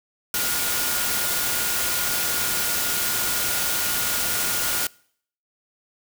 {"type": "tone in noise", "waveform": "sine", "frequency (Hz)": 1431, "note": "F6", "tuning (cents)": 42, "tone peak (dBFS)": -32, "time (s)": [0.34, 4.87], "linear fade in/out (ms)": 2, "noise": "white", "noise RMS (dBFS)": -24, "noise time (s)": [0.34, 4.87], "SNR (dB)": -11, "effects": ["noise-tail reverb RT60 0.6 s tail -24 dB re dry"]}